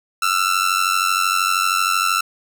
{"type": "tone with amplitude modulation", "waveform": "sawtooth", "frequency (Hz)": 1340, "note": "E6", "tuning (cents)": 28, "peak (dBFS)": -9, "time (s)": [0.22, 2.21], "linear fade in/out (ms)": 5, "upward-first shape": "sine", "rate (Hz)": 92.9, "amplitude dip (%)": 80, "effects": []}